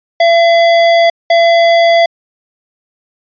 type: tone pair in turn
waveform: square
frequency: 676 / 676 Hz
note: E5 / E5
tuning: +43 / +43 cents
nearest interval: unison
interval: 0 cents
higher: neither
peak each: -6 dBFS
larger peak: neither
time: 0.2-1.1 / 1.3-2.06 s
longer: first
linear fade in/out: 5 ms
effects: resampled to 11025 Hz